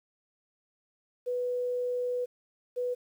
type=tone pair in turn; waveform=sine; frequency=493.9 / 493.9 Hz; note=B4 / B4; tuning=0 / 0 cents; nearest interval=unison; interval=0 cents; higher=neither; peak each=-28 dBFS; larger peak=neither; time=1.26-2.26 / 2.76-2.95 s; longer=first; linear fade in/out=20 ms; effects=10-bit